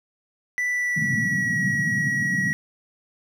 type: tone with pitch glide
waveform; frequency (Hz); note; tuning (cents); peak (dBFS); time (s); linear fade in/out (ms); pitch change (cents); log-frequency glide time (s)
triangle; 1975.5 to 1914.8; B6 to A#6; 0 to +46; -20; 0.58-2.53; 0; -54; 0.69-1.56
type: band-pass noise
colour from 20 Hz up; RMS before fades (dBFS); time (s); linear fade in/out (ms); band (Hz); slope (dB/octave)
pink; -28; 0.96-2.53; 10; 120 to 240; 48
effects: none